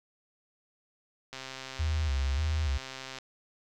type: click train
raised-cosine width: 0.2 ms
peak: -23 dBFS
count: 246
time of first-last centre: 1.33-3.186 s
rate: 132 Hz
type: tone with vibrato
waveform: sine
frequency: 73.42 Hz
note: D2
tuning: in tune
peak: -26 dBFS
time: 1.79-2.78 s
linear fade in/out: 10 ms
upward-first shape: square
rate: 1.7 Hz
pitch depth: 120 cents each way
effects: none